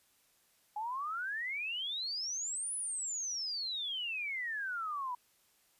sine exponential two-way sweep, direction up then down, 823 to 10210 to 962 Hz, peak -35 dBFS, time 0.76-5.15 s, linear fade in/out 5 ms, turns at 2.75 s, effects white hiss -70 dBFS RMS until 5.79 s + resampled to 32000 Hz

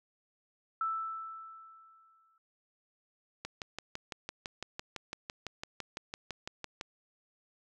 sine tone with exponential decay, 1321 Hz, E6, 3 cents sharp, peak -29 dBFS, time 0.81-2.38 s, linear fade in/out 2 ms, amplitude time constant 340 ms
click train, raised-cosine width 0.2 ms, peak -21 dBFS, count 21, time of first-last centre 3.45-6.811 s, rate 5.95 Hz
effects none

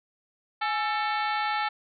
harmonic tone with a mistuned harmonic, 444.1 Hz, A4, 16 cents sharp, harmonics 2 / 3 / 4 / 5 / 6 / 7 / 8 / 9 / 10, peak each -28 / -31 / -34 / -35 / -41 / -43 / -42 / -42 / -45 dBFS, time 0.61-1.69 s, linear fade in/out 10 ms, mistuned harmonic 2, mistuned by -94 cents, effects none

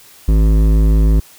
sine tone with hard clipping, 53.2 Hz, G#1, 42 cents sharp, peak -10 dBFS, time 0.28-1.2 s, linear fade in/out 5 ms, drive 13 dB, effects white hiss -43 dBFS RMS until 1.38 s

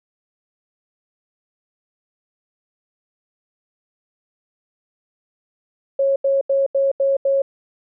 sine tone bursts, 548 Hz, C#5, 20 cents flat, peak -14 dBFS, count 6, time 5.99-7.42 s, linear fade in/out 5 ms, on 170 ms, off 82 ms, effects none

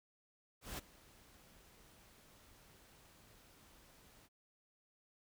pink noise with ADSR envelope, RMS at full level -43 dBFS, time 0.61-4.29 s, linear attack 170 ms, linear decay 20 ms, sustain -21 dB, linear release 41 ms, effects none

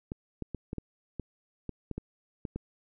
clicks, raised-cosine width 3 ms, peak -22 dBFS, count 11, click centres 0.119 / 0.423 / 0.547 / 0.731 / 0.783 / 1.197 / 1.693 / 1.913 / 1.98 / 2.452 / 2.56 s, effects none

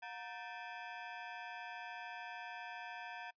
20% pulse ring-modulated tone, 827 Hz, G#5, 8 cents flat, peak -37 dBFS, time 0.02-3.31 s, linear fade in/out 10 ms, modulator 107 Hz, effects noise-tail reverb RT60 0.1 s tail -24 dB re dry + resampled to 11025 Hz

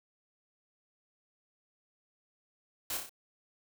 white noise with echo, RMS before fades -36 dBFS, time 2.9-2.97 s, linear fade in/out 2 ms, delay 31 ms, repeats 4, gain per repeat -4 dB, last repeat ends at 3.094 s, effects none

